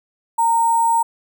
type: tone with sample-and-hold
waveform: sine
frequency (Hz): 918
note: A#5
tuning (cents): -27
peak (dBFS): -13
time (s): 0.38-1.03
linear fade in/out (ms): 10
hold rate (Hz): 8820
effects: none